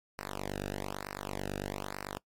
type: tone with flanger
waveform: sawtooth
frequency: 49 Hz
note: G1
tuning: in tune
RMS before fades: -39 dBFS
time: 0.18-2.18 s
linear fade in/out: 10 ms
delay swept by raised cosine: 0.29 to 0.95 ms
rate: 1.1 Hz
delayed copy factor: -1
effects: noise-tail reverb RT60 0.1 s tail -21 dB re dry + MP3 64 kbps